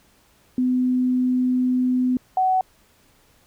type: tone pair in turn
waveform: sine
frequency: 252.6 / 749.5 Hz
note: B3 / F#5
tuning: +39 / +22 cents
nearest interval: octave + perfect fifth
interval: 1883 cents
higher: second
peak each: -17 / -16 dBFS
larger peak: second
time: 0.58-2.17 / 2.37-2.61 s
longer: first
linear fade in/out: 2 ms
effects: pink hiss -58 dBFS RMS until 3.46 s